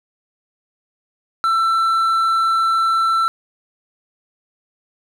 triangle tone with hard clipping, 1337 Hz, E6, 24 cents sharp, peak -15 dBFS, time 1.44-3.28 s, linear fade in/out 0 ms, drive 7 dB, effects none

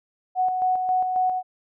sine tone with tremolo, 740 Hz, F#5, in tune, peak -18 dBFS, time 0.35-1.43 s, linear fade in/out 50 ms, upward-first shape square, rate 3.7 Hz, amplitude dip 40%, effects none

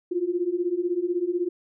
sine beating tone pair, 342.4 / 358.4 Hz, F4 / F4, -34 / +45 cents, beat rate 16 Hz, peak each -27 / -25 dBFS, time 0.11-1.49 s, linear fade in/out 10 ms, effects none

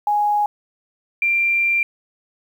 sine tone pair in turn, 830.6 / 2371 Hz, G#5 / D7, 0 / +16 cents, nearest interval octave + tritone, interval 1816 cents, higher second, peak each -15 dBFS, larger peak neither, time 0.07-0.46 / 1.22-1.83 s, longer second, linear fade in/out 2 ms, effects 8-bit

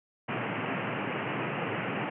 pink band-pass noise, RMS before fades -33 dBFS, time 0.28-2.1 s, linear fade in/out 10 ms, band 110 to 2900 Hz, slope 96 dB/octave, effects none

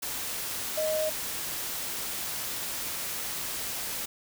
sine tone in noise, 622.3 Hz, D#5, in tune, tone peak -26 dBFS, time 0.77-1.1 s, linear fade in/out 10 ms, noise white, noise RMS -34 dBFS, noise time 0.02-4.06 s, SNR +5 dB, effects none

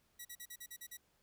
5% pulse tone bursts, 1934 Hz, B6, 37 cents flat, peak -36 dBFS, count 8, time 0.19-0.972 s, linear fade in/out 10 ms, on 61 ms, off 42 ms, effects pink hiss -75 dBFS RMS until 1.22 s

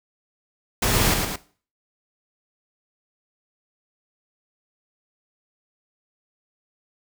pink noise with echo, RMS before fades -21 dBFS, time 0.82-1.14 s, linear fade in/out 5 ms, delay 110 ms, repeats 2, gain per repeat -4 dB, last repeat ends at 1.36 s, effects noise-tail reverb RT60 0.4 s tail -17 dB re dry

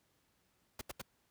pink noise bursts, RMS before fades -42 dBFS, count 3, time 0.79-1.017 s, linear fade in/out 5 ms, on 23 ms, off 79 ms, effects pink hiss -75 dBFS RMS until 1.3 s + high-pass 60 Hz 12 dB/octave

